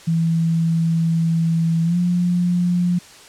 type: tone with pitch glide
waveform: sine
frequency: 164.81 to 176.64 Hz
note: E3 to F3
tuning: 0 to +20 cents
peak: -15 dBFS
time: 0.07-2.99 s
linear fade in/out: 10 ms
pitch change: +120 cents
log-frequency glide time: 1.84-1.97 s
effects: white hiss -43 dBFS RMS until 3.28 s + low-pass 8000 Hz 12 dB/octave